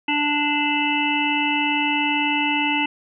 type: harmonic tone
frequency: 293.7 Hz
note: D4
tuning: in tune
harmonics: 1 / 3 / 5 / 7 / 9 / 10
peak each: -24 / -24 / -35 / -27 / -23 / -28 dBFS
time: 0.08-2.86 s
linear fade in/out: 5 ms
effects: none